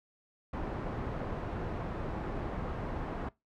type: low-pass noise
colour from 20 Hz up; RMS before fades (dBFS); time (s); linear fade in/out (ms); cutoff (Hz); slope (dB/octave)
pink; -37; 0.53-3.29; 5; 1100; 12
effects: noise-tail reverb RT60 0.2 s tail -21 dB re dry